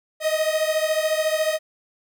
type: beating tone pair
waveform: 45% pulse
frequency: 621 / 635 Hz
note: D#5 / D#5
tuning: -3 / +35 cents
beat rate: 14 Hz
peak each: -22 / -24 dBFS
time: 0.2-1.59 s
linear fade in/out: 50 ms
effects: none